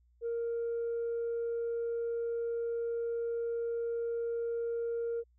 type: tone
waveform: sine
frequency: 466.2 Hz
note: A#4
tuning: in tune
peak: -30 dBFS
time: 0.21-5.24 s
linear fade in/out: 50 ms
effects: tanh soft clip ceiling -29 dBFS + added 60 Hz sine -64 dBFS peak until 5.38 s